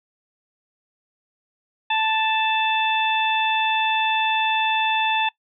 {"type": "harmonic tone", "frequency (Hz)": 880, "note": "A5", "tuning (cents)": 0, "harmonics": [1, 2, 3, 4], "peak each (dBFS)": [-21, -28, -24, -26], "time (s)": [1.9, 5.29], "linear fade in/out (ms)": 5, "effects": ["noise-tail reverb RT60 0.1 s tail -21 dB re dry"]}